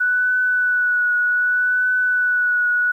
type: tone with vibrato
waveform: sine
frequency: 1480 Hz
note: F#6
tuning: in tune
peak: -15 dBFS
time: 0-2.92 s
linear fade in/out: 10 ms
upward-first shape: triangle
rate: 0.65 Hz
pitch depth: 25 cents each way
effects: 9-bit